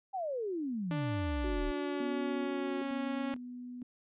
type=exponential sweep; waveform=sine; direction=down; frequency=804 to 33.39 Hz; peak=-33 dBFS; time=0.13-1.72 s; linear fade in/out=20 ms
type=tone with pitch glide; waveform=sawtooth; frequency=293.7 to 275.6 Hz; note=D4 to C#4; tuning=0 to -10 cents; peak=-31 dBFS; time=0.91-3.34 s; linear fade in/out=0 ms; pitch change=-110 cents; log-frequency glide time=1.38-2.76 s
type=tone with vibrato; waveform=sine; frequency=364.8 Hz; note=F#4; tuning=24 cents flat; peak=-37 dBFS; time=1.44-2.82 s; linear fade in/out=2 ms; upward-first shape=square; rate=5.9 Hz; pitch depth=10 cents each way
type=tone with tremolo; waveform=sine; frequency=246.9 Hz; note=B3; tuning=in tune; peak=-36 dBFS; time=2-3.83 s; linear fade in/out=5 ms; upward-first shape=square; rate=1.1 Hz; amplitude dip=45%
effects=resampled to 8000 Hz